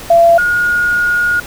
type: tone pair in turn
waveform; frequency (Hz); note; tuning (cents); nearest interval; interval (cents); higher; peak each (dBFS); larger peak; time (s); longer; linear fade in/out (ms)
sine; 678 / 1436.6; E5 / F6; +49 / +48; octave + minor second; 1299; second; -4 / -10; first; 0.1-0.38 / 0.38-1.4; second; 5
effects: pink hiss -30 dBFS RMS until 1.46 s